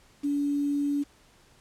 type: tone with quantisation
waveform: sine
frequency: 286.4 Hz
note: D4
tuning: 43 cents flat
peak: -24 dBFS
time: 0.23-1.04 s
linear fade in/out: 20 ms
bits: 8
effects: pink hiss -59 dBFS RMS until 1.6 s + low-pass 10000 Hz 12 dB/octave